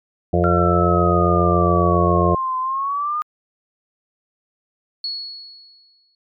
harmonic tone, 87.31 Hz, F2, in tune, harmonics 1 / 2 / 4 / 5 / 6 / 7 / 8, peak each -19 / -20 / -21 / -23 / -25 / -23 / -23 dBFS, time 0.33-2.35 s, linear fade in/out 5 ms
sine exponential two-way sweep, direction down then up, 1370 to 1026 to 1229 Hz, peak -19 dBFS, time 0.44-3.22 s, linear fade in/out 0 ms, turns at 2.59 s
sine tone with exponential decay, 4364 Hz, C#8, 28 cents flat, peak -21 dBFS, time 5.04-6.15 s, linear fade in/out 2 ms, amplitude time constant 240 ms
effects MP3 96 kbps

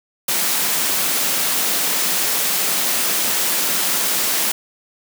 white high-pass noise, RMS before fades -19 dBFS, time 0.28-4.52 s, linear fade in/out 5 ms, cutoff 150 Hz, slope 48 dB/octave, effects none

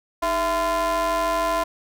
square ring-modulated tone, 178.3 Hz, F3, 36 cents sharp, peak -18 dBFS, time 0.22-1.64 s, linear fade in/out 10 ms, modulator 845 Hz, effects none

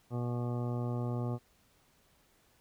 harmonic tone, 121.2 Hz, B2, 32 cents flat, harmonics 1 / 2 / 3 / 4 / 5 / 6 / 7 / 9 / 10, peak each -33 / -39 / -43 / -45 / -47 / -49 / -50 / -52 / -53 dBFS, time 0.1-1.39 s, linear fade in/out 50 ms, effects pink hiss -68 dBFS RMS until 2.6 s

